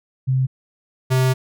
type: tone pair in turn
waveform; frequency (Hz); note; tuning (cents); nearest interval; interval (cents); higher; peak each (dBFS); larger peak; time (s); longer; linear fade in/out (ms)
sine / square; 130.81 / 129.61; C3 / C3; 0 / -16; unison; 16; first; -15; neither; 0.27-0.47 / 1.1-1.34; second; 20
effects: none